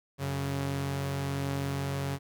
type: tone pair together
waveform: sawtooth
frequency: 92.02 / 138.59 Hz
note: F#2 / C#3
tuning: -9 / 0 cents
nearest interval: perfect fifth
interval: 709 cents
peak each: -33 / -27 dBFS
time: 0.18-2.19 s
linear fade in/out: 50 ms
effects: 11-bit